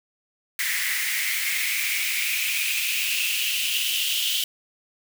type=noise with high-pass filter sweep; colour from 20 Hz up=white; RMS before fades=-25 dBFS; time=0.59-4.44 s; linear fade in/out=2 ms; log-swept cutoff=1900 to 3100 Hz; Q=6.6; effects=none